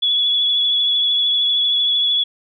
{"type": "tone with vibrato", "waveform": "sine", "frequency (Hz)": 3400, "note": "G#7", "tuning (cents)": 40, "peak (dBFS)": -14, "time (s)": [0.02, 2.24], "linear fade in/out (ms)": 10, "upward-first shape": "triangle", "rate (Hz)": 13, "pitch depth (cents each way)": 28, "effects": []}